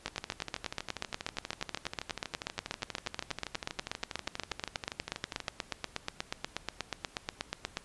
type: two click trains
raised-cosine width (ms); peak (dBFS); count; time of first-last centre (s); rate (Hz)
0.2; -19 / -15; 68 / 65; 0.08-5.483 / 0.06-7.771; 12.4 / 8.3
effects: pink hiss -57 dBFS RMS until 7.84 s + resampled to 24000 Hz